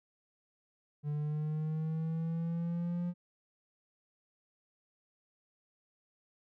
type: linear sweep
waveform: triangle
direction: up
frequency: 146.83 to 176.4 Hz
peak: -30 dBFS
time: 1.03-3.14 s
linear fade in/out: 50 ms
effects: none